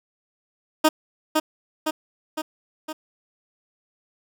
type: tone with echo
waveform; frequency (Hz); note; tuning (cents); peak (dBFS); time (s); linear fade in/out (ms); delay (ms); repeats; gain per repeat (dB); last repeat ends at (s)
15% pulse; 311.1; D#4; 0; -7; 0.84-0.89; 10; 510; 4; -4; 2.93
effects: none